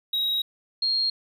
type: tone pair in turn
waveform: triangle / sine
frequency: 3817 / 4240 Hz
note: A#7 / C8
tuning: +40 / +22 cents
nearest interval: major second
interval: 182 cents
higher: second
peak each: -21 dBFS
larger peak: neither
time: 0.13-0.42 / 0.82-1.1 s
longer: first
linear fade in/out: 5 ms
effects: none